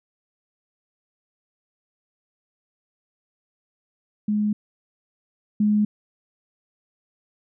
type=tone pair in turn; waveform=sine; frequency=209.9 / 209.9 Hz; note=G#3 / G#3; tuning=+19 / +19 cents; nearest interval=unison; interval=0 cents; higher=neither; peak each=-19 / -16 dBFS; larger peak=second; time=4.28-4.53 / 5.6-5.85 s; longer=neither; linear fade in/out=5 ms; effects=none